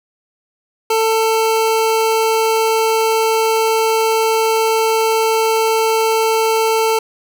square tone pair together, 445.5 / 891 Hz, A4 / A5, +22 / +22 cents, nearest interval octave, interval 1200 cents, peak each -15 / -18 dBFS, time 0.9-6.99 s, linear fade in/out 5 ms, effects none

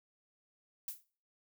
violet noise with exponential decay, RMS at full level -36 dBFS, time 0.88-1.04 s, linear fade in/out 2 ms, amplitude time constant 33 ms, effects noise-tail reverb RT60 0.4 s tail -19 dB re dry

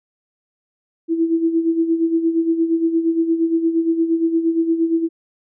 sine tone with tremolo, 329.6 Hz, E4, in tune, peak -12 dBFS, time 1.08-5.09 s, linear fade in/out 50 ms, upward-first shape sine, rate 8.6 Hz, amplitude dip 65%, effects none

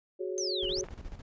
sine chord, F# suspended second, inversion none, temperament equal, 370 / 415.3 / 554.4 Hz, F#4 / G#4 / C#5, 0 / 0 / 0 cents, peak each -34 / -38 / -40 dBFS, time 0.19-0.85 s, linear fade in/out 20 ms
sine exponential two-way sweep, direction down then up, 6380 to 2804 to 6380 Hz, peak -32 dBFS, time 0.38-0.81 s, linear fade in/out 0 ms, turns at 0.68 s
brown noise with tremolo, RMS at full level -41 dBFS, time 0.62-1.22 s, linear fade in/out 10 ms, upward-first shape square, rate 14 Hz, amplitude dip 65%
clicks, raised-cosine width 0.5 ms, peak -30 dBFS, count 2, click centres 0.841 / 0.886 s
effects resampled to 16000 Hz

